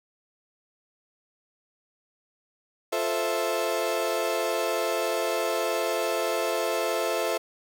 35% pulse chord, F major seventh, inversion none, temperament equal, 349.2 / 440 / 523.3 / 659.3 Hz, F4 / A4 / C5 / E5, 0 / 0 / 0 / 0 cents, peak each -32 / -29 / -29 / -27 dBFS, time 2.92-7.38 s, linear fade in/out 10 ms, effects none

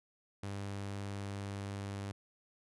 sawtooth tone, 99.7 Hz, G2, 30 cents sharp, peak -35 dBFS, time 0.43-2.12 s, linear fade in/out 5 ms, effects resampled to 24000 Hz

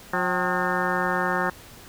harmonic tone with a mistuned harmonic, 180 Hz, F#3, 47 cents flat, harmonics 1 / 2 / 3 / 4 / 5 / 6 / 7 / 8 / 9 / 10, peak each -31 / -31 / -31 / -31 / -31 / -31 / -31 / -31 / -31 / -31 dBFS, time 0.13-1.5 s, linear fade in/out 5 ms, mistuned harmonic 4, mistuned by +100 cents, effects pink hiss -46 dBFS RMS until 1.88 s

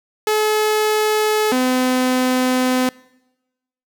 sawtooth tone pair in turn, 428.4 / 254.7 Hz, A4 / C4, -46 / -46 cents, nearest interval major sixth, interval 900 cents, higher first, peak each -11 dBFS, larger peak neither, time 0.27-1.52 / 1.52-2.89 s, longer second, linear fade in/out 2 ms, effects noise-tail reverb RT60 1.0 s tail -24 dB re dry

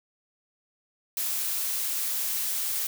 blue noise, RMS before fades -29 dBFS, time 1.17-2.87 s, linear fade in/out 2 ms, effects none

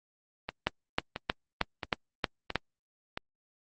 two click trains, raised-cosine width 0.3 ms, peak -9 / -17 dBFS, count 7 / 5, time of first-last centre 0.67-2.557 / 0.49-3.175 s, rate 3.18 / 1.49 Hz, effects Opus 24 kbps

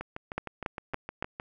two click trains, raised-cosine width 0.5 ms, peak -15 / -21 dBFS, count 4 / 10, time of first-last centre 0.38-1.225 / 0.01-1.399 s, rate 3.55 / 6.48 Hz, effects none

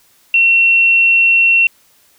sine tone, 2720 Hz, F7, 46 cents flat, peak -7 dBFS, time 0.34-1.67 s, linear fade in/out 2 ms, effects white hiss -52 dBFS RMS until 2.18 s

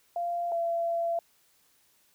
sine tone pair in turn, 692 / 677 Hz, F5 / E5, -16 / +46 cents, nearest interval unison, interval 38 cents, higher first, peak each -28 / -26 dBFS, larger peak second, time 0.16-0.52 / 0.52-1.19 s, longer second, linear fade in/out 2 ms, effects white hiss -66 dBFS RMS until 2.14 s

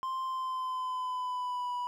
triangle tone with pitch glide, 1046.5 to 982.1 Hz, C6 to B5, 0 to -10 cents, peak -30 dBFS, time 0.03-1.87 s, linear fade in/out 0 ms, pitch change -110 cents, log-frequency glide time 0.23-1.74 s, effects none

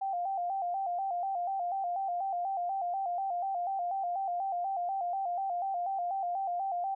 sine tone with vibrato, 740 Hz, F#5, in tune, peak -30 dBFS, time 0.01-6.95 s, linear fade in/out 10 ms, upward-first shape square, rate 4.1 Hz, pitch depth 89 cents each way, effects none

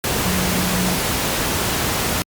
sine tone in noise, 183 Hz, F#3, 19 cents flat, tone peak -21 dBFS, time 0.25-0.95 s, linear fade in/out 0 ms, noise pink, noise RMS -20 dBFS, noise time 0.04-2.22 s, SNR -4 dB, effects high-pass 60 Hz 12 dB/octave + Opus 48 kbps

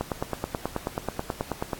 click train, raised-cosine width 1 ms, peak -12 dBFS, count 17, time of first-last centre 0.01-1.732 s, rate 9.29 Hz, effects pink hiss -44 dBFS RMS until 1.79 s + AAC 64 kbps

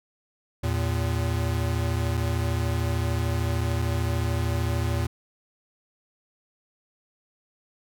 square tone pair together, 81.02 / 114.4 Hz, E2 / A#2, -29 / -32 cents, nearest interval tritone, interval 597 cents, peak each -27 dBFS, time 0.63-5.07 s, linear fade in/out 10 ms, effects none

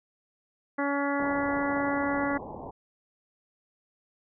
harmonic tone, 282.4 Hz, C#4, 32 cents sharp, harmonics 1 / 2 / 3 / 4 / 5 / 6 / 7, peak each -29 / -32 / -34 / -35 / -36 / -37 / -37 dBFS, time 0.78-2.38 s, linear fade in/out 10 ms
white low-pass noise, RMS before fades -40 dBFS, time 1.19-2.71 s, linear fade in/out 5 ms, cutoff 1000 Hz, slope 96 dB/octave
effects none

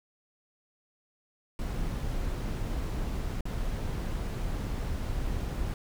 brown noise with dropouts, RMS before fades -32 dBFS, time 1.59-5.74 s, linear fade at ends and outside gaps 1 ms, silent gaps 3.408-3.454 s, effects none

